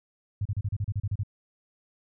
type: tone bursts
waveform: sine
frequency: 101.5 Hz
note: G#2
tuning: 39 cents flat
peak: -25 dBFS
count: 11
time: 0.41-1.234 s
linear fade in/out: 5 ms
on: 44 ms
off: 34 ms
effects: none